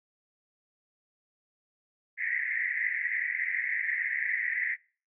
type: band-pass noise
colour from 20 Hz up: white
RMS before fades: -31 dBFS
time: 2.17-4.77 s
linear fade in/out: 50 ms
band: 1800 to 2100 Hz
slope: 96 dB/octave
effects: noise-tail reverb RT60 0.4 s tail -24 dB re dry